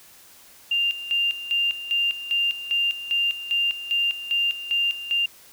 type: tone with tremolo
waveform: sine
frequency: 2794 Hz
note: F7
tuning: in tune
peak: -19 dBFS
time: 0.71-5.26 s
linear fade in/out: 5 ms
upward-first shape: square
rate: 2.5 Hz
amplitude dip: 75%
effects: white hiss -50 dBFS RMS until 5.52 s